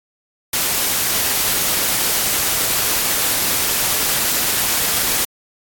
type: noise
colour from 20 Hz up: white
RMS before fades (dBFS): -18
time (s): 0.53-5.25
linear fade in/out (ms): 5
effects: AAC 64 kbps